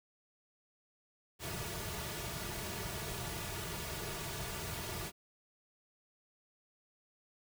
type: noise with comb filter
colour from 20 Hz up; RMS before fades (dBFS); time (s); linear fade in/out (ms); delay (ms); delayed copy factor
pink; -41; 1.39-5.12; 50; 3.8; -0.7
effects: none